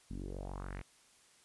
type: tone with low-pass filter sweep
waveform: sawtooth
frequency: 47 Hz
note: F#1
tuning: 28 cents sharp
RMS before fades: -43 dBFS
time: 0.1-0.82 s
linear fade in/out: 10 ms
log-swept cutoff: 220 to 2400 Hz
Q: 3.2
effects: white hiss -65 dBFS RMS until 1.44 s + resampled to 24000 Hz

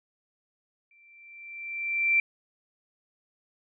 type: tone with exponential growth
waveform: sine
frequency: 2349 Hz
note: D7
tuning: in tune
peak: -18 dBFS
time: 0.91-2.2 s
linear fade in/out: 2 ms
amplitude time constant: 280 ms
effects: none

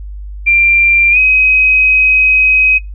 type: tone with pitch glide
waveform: sine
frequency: 2373 to 2529 Hz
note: D7 to D#7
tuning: +17 to +28 cents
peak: -5 dBFS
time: 0.46-2.79 s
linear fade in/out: 20 ms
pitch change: +111 cents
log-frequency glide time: 1.11-1.18 s
effects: noise-tail reverb RT60 0.2 s tail -23 dB re dry + added 50 Hz sine -23 dBFS peak until 2.94 s

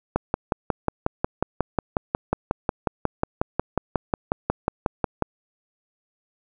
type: click train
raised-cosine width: 1 ms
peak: -6 dBFS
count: 29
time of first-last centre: 0.16-5.223 s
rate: 5.53 Hz
effects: none

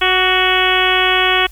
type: harmonic tone with a mistuned harmonic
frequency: 370 Hz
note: F#4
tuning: in tune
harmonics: 1 / 2 / 3 / 4 / 5 / 6 / 7 / 8 / 9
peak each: -20 / -20 / -20 / -20 / -20 / -20 / -20 / -20 / -20 dBFS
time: 0.01-1.47 s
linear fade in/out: 10 ms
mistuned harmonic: 3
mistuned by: +23 cents
effects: added 50 Hz sine -35 dBFS peak until 1.51 s + white hiss -47 dBFS RMS until 1.51 s

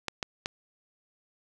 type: clicks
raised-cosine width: 0.2 ms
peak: -13 dBFS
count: 3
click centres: 0.083 / 0.228 / 0.459 s
effects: none

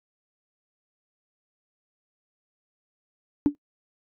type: tone with exponential decay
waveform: sine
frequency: 290.2 Hz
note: D4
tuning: 21 cents flat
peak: -10 dBFS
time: 3.46-3.55 s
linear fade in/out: 0 ms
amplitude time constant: 19 ms
effects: noise-tail reverb RT60 0.1 s tail -18 dB re dry + tanh soft clip ceiling -11 dBFS

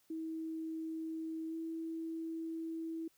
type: tone with pitch glide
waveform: sine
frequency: 321.5 to 326 Hz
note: E4 to E4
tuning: -43 to -19 cents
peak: -38 dBFS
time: 0.1-3.08 s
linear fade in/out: 5 ms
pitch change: +24 cents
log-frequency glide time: 1.48-1.55 s
effects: white hiss -72 dBFS RMS until 3.17 s

